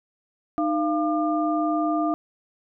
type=tone cluster; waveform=sine; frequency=307.4 / 688 / 1200 Hz; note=D#4 / F5 / D6; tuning=-21 / -26 / +37 cents; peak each=-23 / -25 / -29 dBFS; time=0.58-2.14 s; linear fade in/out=0 ms; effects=none